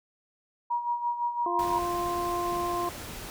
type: tone with tremolo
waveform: sine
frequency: 955 Hz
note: A#5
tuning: 42 cents sharp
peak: -24 dBFS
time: 0.7-1.79 s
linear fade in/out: 10 ms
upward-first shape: sine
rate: 5.9 Hz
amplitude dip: 65%
type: harmonic tone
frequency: 349.3 Hz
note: F4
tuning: in tune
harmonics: 1 / 2 / 3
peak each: -32 / -33 / -30 dBFS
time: 1.46-2.89 s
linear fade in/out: 2 ms
type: noise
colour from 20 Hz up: pink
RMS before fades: -40 dBFS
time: 1.59-3.3 s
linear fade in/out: 0 ms
effects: none